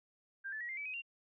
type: tone with pitch steps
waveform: sine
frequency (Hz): 1589 / 1742.9 / 1911.6 / 2097 / 2300 / 2522 / 2767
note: G6 / A6 / A#6 / C7 / D7 / D#7 / F7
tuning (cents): +23 / -17 / +43 / +3 / -37 / +23 / -17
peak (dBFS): -39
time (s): 0.44-1.021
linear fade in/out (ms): 20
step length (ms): 83
effects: none